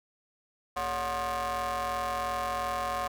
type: ring-modulated tone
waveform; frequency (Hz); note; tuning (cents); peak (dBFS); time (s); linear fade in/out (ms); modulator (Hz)
30% pulse; 166.8; E3; +21; -24; 0.76-3.08; 10; 896
effects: none